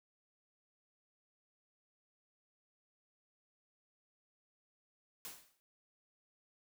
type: noise with exponential decay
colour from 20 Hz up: white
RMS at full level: -44 dBFS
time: 5.25-5.6 s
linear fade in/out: 0 ms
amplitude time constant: 76 ms
effects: none